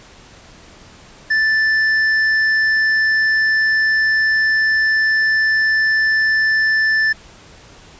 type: tone with tanh clipping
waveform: triangle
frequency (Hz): 1760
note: A6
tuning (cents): 0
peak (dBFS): -14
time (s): 1.3-7.13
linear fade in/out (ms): 10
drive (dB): 11
effects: pink hiss -43 dBFS RMS until 7.99 s + resampled to 16000 Hz